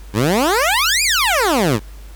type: exponential two-way sweep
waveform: 15% pulse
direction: up then down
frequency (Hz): 93.7 to 2523 to 93.7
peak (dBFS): -7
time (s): 0.13-1.8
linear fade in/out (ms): 50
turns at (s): 1.03
effects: added 50 Hz sine -33 dBFS peak until 2.15 s + pink hiss -46 dBFS RMS until 2.15 s